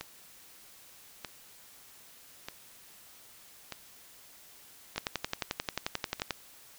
two click trains, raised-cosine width 0.2 ms, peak -13 / -20 dBFS, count 16 / 6, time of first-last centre 4.98-6.307 / 0.01-6.198 s, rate 11.3 / 0.808 Hz, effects white hiss -55 dBFS RMS until 6.78 s

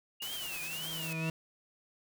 sine tone with vibrato, 2800 Hz, F7, 4 cents sharp, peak -39 dBFS, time 0.2-1.3 s, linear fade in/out 10 ms, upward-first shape triangle, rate 1.8 Hz, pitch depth 250 cents each way
white noise with tremolo, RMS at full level -41 dBFS, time 0.22-1.13 s, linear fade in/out 2 ms, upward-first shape sine, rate 10 Hz, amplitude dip 25%
40% pulse tone with exponential growth, 161.5 Hz, E3, 35 cents flat, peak -30 dBFS, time 0.24-1.3 s, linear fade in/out 2 ms, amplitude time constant 230 ms
effects none

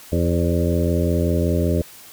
harmonic tone with a mistuned harmonic, 85.3 Hz, F2, 40 cents flat, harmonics 1 / 2 / 3 / 4 / 5 / 6 / 7, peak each -20 / -23 / -25 / -26 / -27 / -28 / -28 dBFS, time 0.12-1.82 s, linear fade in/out 5 ms, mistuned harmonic 6, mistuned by +37 cents, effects white hiss -43 dBFS RMS until 2.12 s

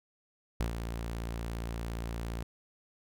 sawtooth tone with ADSR envelope, 57.3 Hz, A#1, 29 cents flat, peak -24 dBFS, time 0.6-2.43 s, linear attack 3 ms, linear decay 110 ms, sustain -7 dB, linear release 4 ms, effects none

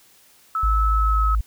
sine tone with pitch glide, 1303 to 1287.3 Hz, E6 to E6, -20 to -41 cents, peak -20 dBFS, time 0.55-1.35 s, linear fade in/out 2 ms, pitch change -21 cents, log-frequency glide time 0.89-1.23 s
sine tone, 53.9 Hz, A1, 35 cents flat, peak -17 dBFS, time 0.63-1.41 s, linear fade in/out 5 ms
effects white hiss -54 dBFS RMS until 1.46 s

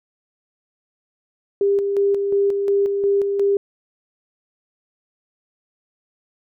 sine tone with tremolo, 399.7 Hz, G4, 34 cents sharp, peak -14 dBFS, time 1.61-3.57 s, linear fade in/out 2 ms, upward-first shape square, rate 2.8 Hz, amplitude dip 40%, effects none

